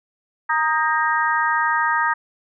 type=harmonic tone with a mistuned harmonic; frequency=311.1 Hz; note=D#4; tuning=in tune; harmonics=3 / 4 / 5 / 6; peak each=-21 / -22 / -23 / -24 dBFS; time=0.49-2.14 s; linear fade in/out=10 ms; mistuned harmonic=5; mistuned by=+49 cents; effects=none